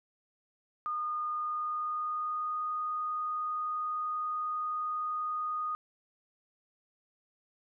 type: tone with pitch glide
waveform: sine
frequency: 1222 to 1236.2 Hz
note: D#6 to D#6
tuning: -32 to -12 cents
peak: -31 dBFS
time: 0.86-5.75 s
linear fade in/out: 0 ms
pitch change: +20 cents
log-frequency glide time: 1.29-2.61 s
effects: none